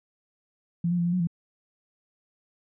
sine tone with pitch steps, 170.8 / 176.3 / 171.9 / 173.8 / 182.2 / 169.3 Hz, F3 / F3 / F3 / F3 / F#3 / E3, -38 / +17 / -27 / -8 / -26 / +46 cents, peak -22 dBFS, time 0.84-1.272 s, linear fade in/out 5 ms, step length 72 ms, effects none

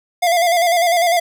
square tone with vibrato, 691 Hz, F5, 19 cents flat, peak -13 dBFS, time 0.22-1.2 s, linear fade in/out 10 ms, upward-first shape square, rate 10 Hz, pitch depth 50 cents each way, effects none

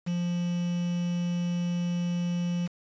triangle tone with quantisation, 174.61 Hz, F3, in tune, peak -24 dBFS, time 0.06-2.68 s, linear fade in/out 20 ms, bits 7, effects resampled to 16000 Hz

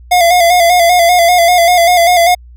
square tone with vibrato, 698.5 Hz, F5, in tune, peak -6 dBFS, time 0.11-2.35 s, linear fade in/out 10 ms, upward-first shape square, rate 5.1 Hz, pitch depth 49 cents each way, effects added 60 Hz sine -33 dBFS peak until 2.56 s

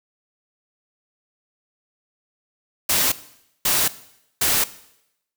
white noise bursts, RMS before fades -19 dBFS, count 3, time 2.89-4.64 s, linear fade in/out 5 ms, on 230 ms, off 530 ms, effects noise-tail reverb RT60 0.8 s tail -17 dB re dry

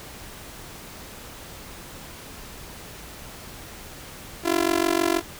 sawtooth tone with amplitude modulation, 340 Hz, F4, 46 cents flat, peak -12 dBFS, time 4.43-5.22 s, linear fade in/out 50 ms, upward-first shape sine, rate 46.4 Hz, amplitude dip 100%, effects pink hiss -41 dBFS RMS until 5.39 s

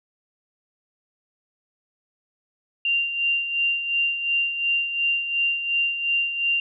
sine tone with tremolo, 2779 Hz, F7, 9 cents flat, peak -18 dBFS, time 2.85-6.6 s, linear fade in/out 2 ms, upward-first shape sine, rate 2.8 Hz, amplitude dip 60%, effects none

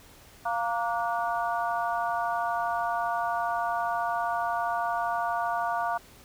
harmonic tone with a mistuned harmonic, 232.5 Hz, A#3, 4 cents flat, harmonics 3 / 4 / 5 / 6, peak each -29 / -31 / -33 / -35 dBFS, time 0.45-5.98 s, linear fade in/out 10 ms, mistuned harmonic 6, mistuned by +67 cents, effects pink hiss -53 dBFS RMS until 6.24 s

